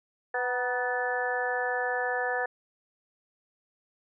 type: harmonic tone with a mistuned harmonic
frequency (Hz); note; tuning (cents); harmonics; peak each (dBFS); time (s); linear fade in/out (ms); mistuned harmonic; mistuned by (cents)
248.6; B3; +12; 2 / 3 / 4 / 5 / 6 / 7; -32 / -32 / -38 / -42 / -37 / -31; 0.34-2.46; 5; 4; -57
effects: none